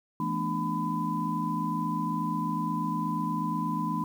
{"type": "tone cluster", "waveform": "sine", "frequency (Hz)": [166.2, 214.6, 242.9, 296.9, 1004], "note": ["E3", "A3", "B3", "D4", "B5"], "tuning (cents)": [15, -43, -29, 19, 28], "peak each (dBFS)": [-33, -34, -36, -35, -31], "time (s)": [0.2, 4.04], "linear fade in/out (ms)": 2, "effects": ["9-bit"]}